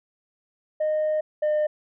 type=tone pair in turn; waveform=sine; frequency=616 / 605.8 Hz; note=D#5 / D#5; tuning=-17 / -46 cents; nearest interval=unison; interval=29 cents; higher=first; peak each=-19 / -17 dBFS; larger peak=second; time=0.8-1.21 / 1.42-1.67 s; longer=first; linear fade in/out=10 ms; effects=tanh soft clip ceiling -19 dBFS